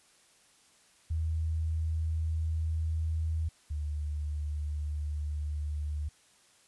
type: tone pair in turn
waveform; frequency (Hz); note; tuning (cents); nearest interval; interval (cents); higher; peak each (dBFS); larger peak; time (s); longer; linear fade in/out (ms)
sine; 80 / 74.57; D#2 / D2; +49 / +27; minor second; 122; first; -28 / -31; first; 1.1-3.49 / 3.7-6.09; neither; 10
effects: white hiss -63 dBFS RMS until 6.67 s + resampled to 24000 Hz